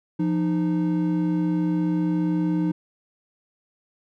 triangle tone pair together, 173.3 / 307.8 Hz, F3 / D#4, -13 / -19 cents, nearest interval minor seventh, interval 994 cents, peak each -21 dBFS, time 0.19-2.72 s, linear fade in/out 10 ms, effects none

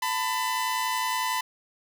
sawtooth tone pair together, 892.2 / 1003 Hz, A5 / B5, +24 / +26 cents, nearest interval major second, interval 202 cents, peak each -27 / -23 dBFS, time 0.02-1.41 s, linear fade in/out 5 ms, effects none

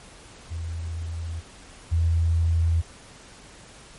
sine tone pair in turn, 82.9 / 82.9 Hz, E2 / E2, +10 / +10 cents, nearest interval unison, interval 0 cents, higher neither, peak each -28 / -18 dBFS, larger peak second, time 0.5-1.41 / 1.91-2.82 s, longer neither, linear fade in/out 20 ms, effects pink hiss -47 dBFS RMS until 3.98 s + MP3 48 kbps

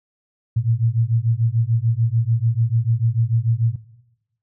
sine beating tone pair, 111.7 / 118.5 Hz, A2 / A#2, +27 / +29 cents, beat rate 6.8 Hz, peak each -19 dBFS, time 0.56-3.76 s, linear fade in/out 10 ms, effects noise-tail reverb RT60 1.0 s tail -19 dB re dry

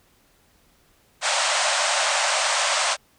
pink band-pass noise, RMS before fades -22 dBFS, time 1.21-2.97 s, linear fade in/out 50 ms, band 560 to 9000 Hz, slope 96 dB/octave, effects pink hiss -60 dBFS RMS until 3.18 s

